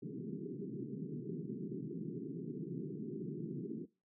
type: band-pass noise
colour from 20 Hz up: pink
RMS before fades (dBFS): -43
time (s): 0.02-3.86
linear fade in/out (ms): 10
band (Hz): 130 to 420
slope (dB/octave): 96
effects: noise-tail reverb RT60 0.3 s tail -21 dB re dry